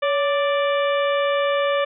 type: harmonic tone with a mistuned harmonic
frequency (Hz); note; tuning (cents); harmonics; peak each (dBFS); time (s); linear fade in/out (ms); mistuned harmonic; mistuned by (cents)
587.3; D5; 0; 1 / 2 / 3 / 4 / 5 / 6; -19 / -25 / -29 / -31 / -33 / -35; 0.02-1.85; 10; 1; -69
effects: none